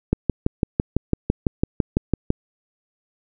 click train, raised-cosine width 3 ms, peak -4 dBFS, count 14, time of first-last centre 0.13-2.304 s, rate 5.98 Hz, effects none

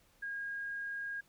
sine tone, 1629 Hz, G#6, 34 cents flat, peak -37 dBFS, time 0.22-1.21 s, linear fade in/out 10 ms, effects pink hiss -68 dBFS RMS until 1.28 s

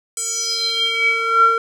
square tone with band-pass filter sweep, 456 Hz, A#4, 38 cents flat, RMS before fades -18 dBFS, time 0.17-1.58 s, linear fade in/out 2 ms, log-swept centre 8200 to 1100 Hz, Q 7.2, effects none

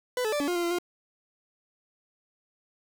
40% pulse tone with pitch steps, 498.5 / 433.1 / 588 / 285.6 / 353.8 / 347.1 / 342.8 / 352.8 Hz, B4 / A4 / D5 / D4 / F4 / F4 / F4 / F4, +16 / -27 / +2 / -48 / +23 / -11 / -32 / +18 cents, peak -25 dBFS, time 0.17-0.786 s, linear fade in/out 2 ms, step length 77 ms, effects 9-bit

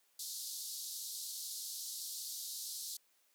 pink band-pass noise, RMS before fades -44 dBFS, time 0.19-2.97 s, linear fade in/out 5 ms, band 3900 to 15000 Hz, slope 48 dB/octave, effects white hiss -73 dBFS RMS until 3.34 s + high-pass 300 Hz 12 dB/octave

